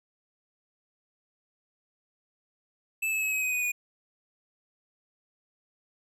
square tone with pitch steps, 2626 / 2597 / 2569 / 2541 / 2513 / 2486 / 2459 Hz, E7 / E7 / E7 / D#7 / D#7 / D#7 / D#7, -7 / -26 / -45 / +36 / +17 / -2 / -21 cents, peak -27 dBFS, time 3.02-3.72 s, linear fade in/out 10 ms, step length 100 ms, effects none

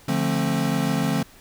square chord, D minor seventh, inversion none, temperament equal with one note detuned, 146.83 / 174.61 / 220 / 266.7 Hz, D3 / F3 / A3 / C4, 0 / 0 / 0 / +33 cents, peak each -27 dBFS, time 0.08-1.23 s, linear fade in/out 5 ms, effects pink hiss -50 dBFS RMS until 1.4 s

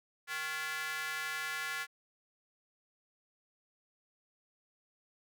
square tone with high-pass filter, 155.56 Hz, D#3, in tune, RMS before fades -38 dBFS, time 0.27-1.87 s, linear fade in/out 50 ms, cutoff 1600 Hz, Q 2.7, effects none

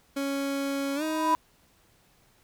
30% pulse tone with pitch glide, 277.2 to 312.9 Hz, C#4 to D#4, 0 to +10 cents, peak -25 dBFS, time 0.16-1.35 s, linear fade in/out 10 ms, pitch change +210 cents, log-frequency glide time 0.95-1.03 s
sine tone with exponential growth, 987.8 Hz, B5, in tune, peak -18 dBFS, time 0.84-1.35 s, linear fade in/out 0 ms, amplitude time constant 110 ms
effects pink hiss -63 dBFS RMS until 2.43 s

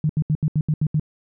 sine tone bursts, 152.9 Hz, D#3, 30 cents flat, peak -16 dBFS, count 8, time 0.04-0.997 s, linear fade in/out 2 ms, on 54 ms, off 75 ms, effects none

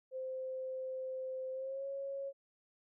sine tone with pitch glide, 520 to 550 Hz, C5 to C#5, -11 to -14 cents, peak -38 dBFS, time 0.11-2.33 s, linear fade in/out 50 ms, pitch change +97 cents, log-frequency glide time 1.52-1.86 s, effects none

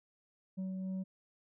sine tone with frequency modulation, 188.2 Hz, F#3, 30 cents sharp, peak -35 dBFS, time 0.57-1.04 s, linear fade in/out 20 ms, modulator 379 Hz, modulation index 0.25, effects tanh soft clip ceiling -31 dBFS

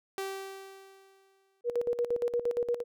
sawtooth tone with exponential decay, 387.7 Hz, G4, 19 cents flat, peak -28 dBFS, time 0.18-1.61 s, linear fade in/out 1 ms, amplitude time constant 310 ms
sine tone with tremolo, 479.6 Hz, A#4, 49 cents sharp, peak -25 dBFS, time 1.64-2.84 s, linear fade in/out 50 ms, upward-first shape square, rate 8.6 Hz, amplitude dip 75%
effects none

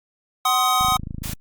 square chord, C diminished, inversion second, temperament just, 753.5 / 1046.5 / 1255.8 Hz, Gb5 / C6 / Eb6, +31 / 0 / +16 cents, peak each -23 / -25 / -20 dBFS, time 0.45-0.97 s, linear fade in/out 5 ms
click train, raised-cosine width 5 ms, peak -18 dBFS, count 15, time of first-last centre 0.81-1.332 s, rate 26.8 Hz
white noise, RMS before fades -32 dBFS, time 1.23-1.34 s, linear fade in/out 10 ms
effects Opus 48 kbps

